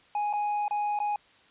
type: tone with dropouts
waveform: triangle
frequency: 830.6 Hz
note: G#5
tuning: in tune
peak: -24 dBFS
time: 0.15-1.16 s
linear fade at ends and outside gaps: 2 ms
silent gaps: 0.329-0.335 / 0.681-0.709 / 0.99-1.001 s
effects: white hiss -59 dBFS RMS until 1.5 s + resampled to 8000 Hz